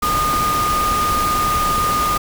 sine tone in noise, 1223 Hz, D#6, 30 cents flat, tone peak -16 dBFS, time 0.02-2.18 s, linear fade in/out 10 ms, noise pink, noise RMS -23 dBFS, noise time 0.02-2.18 s, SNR +4 dB, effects none

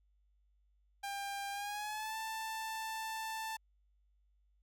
sawtooth tone with pitch glide, 798 to 885.4 Hz, G5 to A5, +31 to +11 cents, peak -35 dBFS, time 1.03-3.57 s, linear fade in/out 10 ms, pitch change +180 cents, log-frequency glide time 1.51-2.17 s, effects added 50 Hz sine -69 dBFS peak until 4.62 s

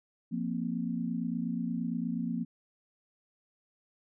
sine chord, F suspended fourth, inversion none, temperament equal, 174.61 / 233.1 / 261.6 Hz, F3 / Bb3 / C4, 0 / 0 / 0 cents, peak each -35 / -33 / -37 dBFS, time 0.31-2.45 s, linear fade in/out 20 ms, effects none

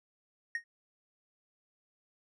triangle tone with exponential decay, 1861 Hz, A#6, 3 cents flat, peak -26 dBFS, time 0.55-0.64 s, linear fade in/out 2 ms, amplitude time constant 19 ms, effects resampled to 22050 Hz

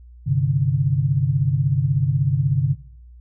sine chord, G suspended fourth, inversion none, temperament just, 98 / 130.67 / 147 Hz, G2 / C3 / D3, 0 / -2 / +2 cents, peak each -25 / -19 / -20 dBFS, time 0.26-2.75 s, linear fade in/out 20 ms, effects noise-tail reverb RT60 0.7 s tail -22 dB re dry + added 60 Hz sine -41 dBFS peak until 3.2 s

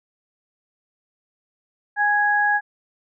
sine tone pair together, 826.8 / 1661.2 Hz, G#5 / G#6, -8 / 0 cents, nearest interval octave, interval 1208 cents, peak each -20 / -18 dBFS, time 1.96-2.61 s, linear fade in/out 50 ms, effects none

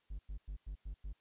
triangle tone bursts, 49 Hz, G1, in tune, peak -38 dBFS, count 6, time 0.1-1.13 s, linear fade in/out 10 ms, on 90 ms, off 98 ms, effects white hiss -75 dBFS RMS until 1.2 s + resampled to 8000 Hz

